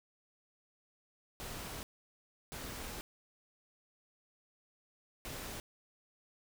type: noise bursts at uneven times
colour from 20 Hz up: pink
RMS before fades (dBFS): -44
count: 3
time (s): 1.4-1.83 / 2.52-3.01 / 5.25-5.6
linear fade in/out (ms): 0
effects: none